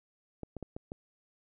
clicks, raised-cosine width 2 ms, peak -26 dBFS, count 5, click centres 0.433 / 0.567 / 0.627 / 0.765 / 0.919 s, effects none

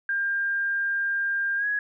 sine tone with pitch glide, 1600 to 1668.9 Hz, G6 to G#6, +35 to +8 cents, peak -23 dBFS, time 0.09-1.79 s, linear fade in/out 2 ms, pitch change +73 cents, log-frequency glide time 1.57-1.66 s, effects none

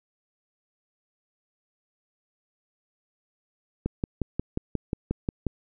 click train, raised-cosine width 3 ms, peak -13 dBFS, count 10, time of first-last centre 3.86-5.467 s, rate 5.6 Hz, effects none

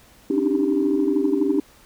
sine tone cluster, 270.2 / 293.4 / 305.9 / 317.5 / 392.9 Hz, C#4 / D4 / D#4 / D#4 / G4, -44 / -2 / -29 / +35 / +4 cents, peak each -24 / -21 / -25 / -27 / -22 dBFS, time 0.3-1.6 s, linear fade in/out 5 ms, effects tanh soft clip ceiling -10 dBFS + pink hiss -52 dBFS RMS until 1.85 s

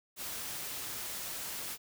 white noise, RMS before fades -40 dBFS, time 0.16-1.78 s, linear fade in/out 50 ms, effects none

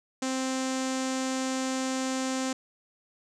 sawtooth tone with low-pass filter, 261.6 Hz, C4, in tune, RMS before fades -30 dBFS, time 0.22-2.53 s, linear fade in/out 5 ms, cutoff 7200 Hz, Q 3.2, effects none

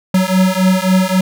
square beating tone pair, 185 / 188.7 Hz, F#3 / F#3, 0 / +34 cents, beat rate 3.7 Hz, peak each -14 dBFS, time 0.14-1.21 s, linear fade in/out 5 ms, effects none

